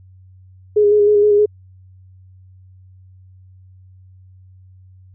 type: tone with vibrato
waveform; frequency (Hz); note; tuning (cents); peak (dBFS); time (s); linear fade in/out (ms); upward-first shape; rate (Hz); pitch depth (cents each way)
sine; 415.3; G#4; 0; -9; 0.76-1.46; 10; square; 6.4; 20
effects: added 93 Hz sine -42 dBFS peak until 5.14 s